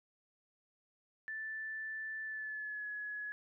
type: tone with pitch glide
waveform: sine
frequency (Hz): 1760 to 1690.3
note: A6 to G#6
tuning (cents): 0 to +30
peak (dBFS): -39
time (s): 1.28-3.32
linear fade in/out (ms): 0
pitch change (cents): -70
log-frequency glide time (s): 2.23-2.87
effects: none